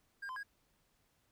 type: tone with pitch steps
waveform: triangle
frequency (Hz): 1607 / 1029 / 1642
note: G6 / C6 / G#6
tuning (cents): +43 / -29 / -20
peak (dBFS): -39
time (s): 0.22-0.433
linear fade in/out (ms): 10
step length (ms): 71
effects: pink hiss -75 dBFS RMS until 1.31 s